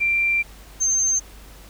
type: tone pair in turn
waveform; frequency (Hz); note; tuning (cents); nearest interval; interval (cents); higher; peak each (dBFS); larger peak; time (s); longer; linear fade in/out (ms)
sine; 2362 / 6306; D7 / G8; +9 / +9; octave + perfect fourth; 1700; second; -17; neither; 0-0.43 / 0.8-1.2; first; 20
effects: added 50 Hz sine -43 dBFS peak until 1.69 s + pink hiss -47 dBFS RMS until 1.69 s